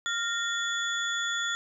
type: tone cluster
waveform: sine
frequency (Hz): 1398 / 1845 / 3433 / 6910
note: F6 / A#6 / A7 / A8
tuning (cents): +1 / -18 / -43 / -32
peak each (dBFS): -31 / -34 / -32 / -38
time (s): 0.06-1.55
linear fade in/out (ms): 0
effects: none